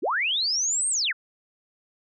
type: linear two-way sweep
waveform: sine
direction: up then down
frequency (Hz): 216.5 to 8730 to 1271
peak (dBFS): -22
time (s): 0.02-1.13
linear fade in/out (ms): 20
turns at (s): 0.89
effects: none